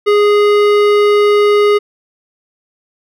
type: tone with hard clipping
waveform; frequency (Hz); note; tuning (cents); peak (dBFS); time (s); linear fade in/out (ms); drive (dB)
sine; 413.9; G#4; -6; -9; 0.06-1.79; 20; 15
effects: none